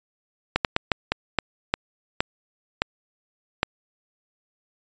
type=slowing click train; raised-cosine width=0.3 ms; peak=-3 dBFS; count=10; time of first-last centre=0.56-3.631 s; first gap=88 ms; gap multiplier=1.32; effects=resampled to 16000 Hz